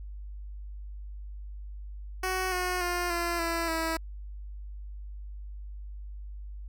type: tone with pitch steps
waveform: 10% pulse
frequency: 372.7 / 362.7 / 353 / 343.5 / 334.3 / 325.4 Hz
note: F#4 / F#4 / F4 / F4 / E4 / E4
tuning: +13 / -34 / +19 / -29 / +24 / -22 cents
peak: -20 dBFS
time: 2.23-3.97 s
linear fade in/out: 5 ms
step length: 290 ms
effects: added 50 Hz sine -38 dBFS peak until 6.68 s